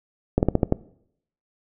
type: slowing click train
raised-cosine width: 2 ms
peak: -4 dBFS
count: 6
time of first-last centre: 0.38-0.724 s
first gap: 49 ms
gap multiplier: 1.17
effects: noise-tail reverb RT60 0.7 s tail -20 dB re dry